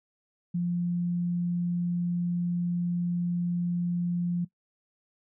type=tone; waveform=sine; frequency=174.61 Hz; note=F3; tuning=in tune; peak=-25 dBFS; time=0.54-4.45 s; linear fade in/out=10 ms; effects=noise-tail reverb RT60 0.1 s tail -18 dB re dry